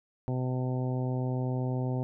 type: harmonic tone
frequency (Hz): 127.6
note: C3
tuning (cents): -43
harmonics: 1 / 2 / 3 / 4 / 5 / 6 / 7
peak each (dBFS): -29 / -35 / -39 / -41 / -43 / -45 / -46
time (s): 0.28-2.03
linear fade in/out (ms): 0
effects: none